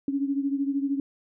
sine beating tone pair, 275.5 / 288.5 Hz, C#4 / D4, -11 / -31 cents, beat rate 13 Hz, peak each -25 / -30 dBFS, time 0.08-1 s, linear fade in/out 2 ms, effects none

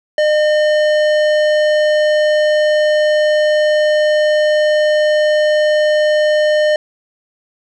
sine tone with tanh clipping, 607 Hz, D#5, 43 cents flat, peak -12 dBFS, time 0.18-6.76 s, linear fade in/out 2 ms, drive 15 dB, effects none

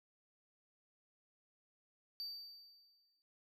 triangle tone with exponential decay, 4626 Hz, D8, 27 cents flat, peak -39 dBFS, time 2.2-3.22 s, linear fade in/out 0 ms, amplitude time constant 220 ms, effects none

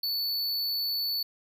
square tone, 4465 Hz, C#8, 12 cents sharp, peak -28 dBFS, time 0.03-1.23 s, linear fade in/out 5 ms, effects none

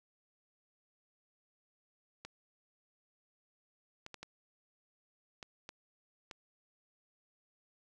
clicks, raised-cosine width 0.2 ms, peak -28 dBFS, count 7, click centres 2.25 / 4.064 / 4.143 / 4.23 / 5.428 / 5.691 / 6.312 s, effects none

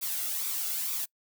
blue noise with flanger, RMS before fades -32 dBFS, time 0.01-1.06 s, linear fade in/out 20 ms, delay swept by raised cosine 0.84 to 1.48 ms, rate 2.2 Hz, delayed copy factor +0.55, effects noise-tail reverb RT60 0.1 s tail -25 dB re dry

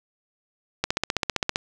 click train, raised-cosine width 0.2 ms, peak -5 dBFS, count 12, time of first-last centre 0.84-1.559 s, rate 15.3 Hz, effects none

